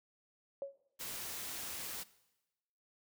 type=tone with exponential decay; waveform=sine; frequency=554.4 Hz; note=C#5; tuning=in tune; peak=-34 dBFS; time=0.62-0.8 s; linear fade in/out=1 ms; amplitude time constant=38 ms
type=noise; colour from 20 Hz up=white; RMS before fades=-43 dBFS; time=0.99-2.04 s; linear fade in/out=20 ms
effects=noise-tail reverb RT60 1.0 s tail -19 dB re dry